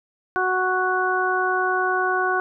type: harmonic tone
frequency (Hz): 370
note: F#4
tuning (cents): 0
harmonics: 1 / 2 / 3 / 4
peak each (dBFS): -25 / -25 / -25 / -23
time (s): 0.36-2.4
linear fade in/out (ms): 0
effects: none